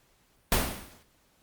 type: noise with exponential decay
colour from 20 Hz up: pink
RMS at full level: -21 dBFS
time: 0.52-1.03 s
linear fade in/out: 2 ms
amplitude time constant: 110 ms
effects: pink hiss -66 dBFS RMS until 1.42 s + Opus 48 kbps